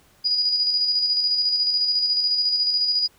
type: tone with tremolo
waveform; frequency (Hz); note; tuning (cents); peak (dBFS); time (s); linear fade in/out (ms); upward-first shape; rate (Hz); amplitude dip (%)
sine; 4906; D#8; -25; -17; 0.24-3.08; 20; square; 14; 35
effects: pink hiss -57 dBFS RMS until 3.18 s